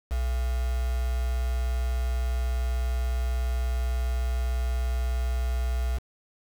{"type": "tone with quantisation", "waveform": "sine", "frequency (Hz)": 61.74, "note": "B1", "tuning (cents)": 0, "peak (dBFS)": -24, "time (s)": [0.1, 5.99], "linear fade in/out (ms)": 20, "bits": 6, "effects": []}